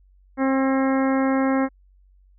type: harmonic tone with a mistuned harmonic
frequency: 266.9 Hz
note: C4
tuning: 35 cents sharp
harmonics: 1 / 2 / 3 / 4 / 5 / 6 / 7 / 8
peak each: -19 / -25 / -29 / -31 / -33 / -35 / -36 / -37 dBFS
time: 0.37-1.69 s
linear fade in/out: 50 ms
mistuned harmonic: 6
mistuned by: +19 cents
effects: added 47 Hz sine -52 dBFS peak until 2.38 s